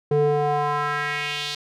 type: tone with band-pass filter sweep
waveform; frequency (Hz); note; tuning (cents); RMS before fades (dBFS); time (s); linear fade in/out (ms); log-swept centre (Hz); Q
square; 146.83; D3; 0; -23; 0.11-1.55; 5; 370 to 4100; 2.4
effects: none